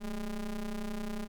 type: ring-modulated tone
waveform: square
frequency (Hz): 101.4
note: G#2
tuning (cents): -41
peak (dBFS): -32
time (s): 0-1.28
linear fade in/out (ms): 50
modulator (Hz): 117
effects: none